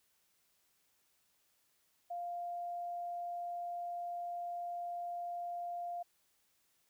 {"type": "tone", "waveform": "sine", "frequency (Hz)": 698.5, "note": "F5", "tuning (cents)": 0, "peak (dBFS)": -38, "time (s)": [2.1, 6.03], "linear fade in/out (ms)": 10, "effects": ["white hiss -75 dBFS RMS until 6.89 s"]}